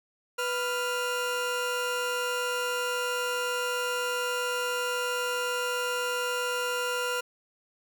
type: tone pair together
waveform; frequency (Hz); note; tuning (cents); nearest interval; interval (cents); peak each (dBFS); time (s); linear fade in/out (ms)
30% pulse; 494.5 / 1396; B4 / F6; +2 / -1; octave + tritone; 1797; -28; 0.38-7.21; 10
effects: none